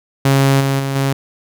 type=tone with level steps; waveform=sawtooth; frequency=136.7 Hz; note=C#3; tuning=24 cents flat; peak=-6 / -10 / -14 / -10 dBFS; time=0.25-1.13 s; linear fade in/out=5 ms; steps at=0.6 / 0.79 / 0.95 s; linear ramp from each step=10 ms; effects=none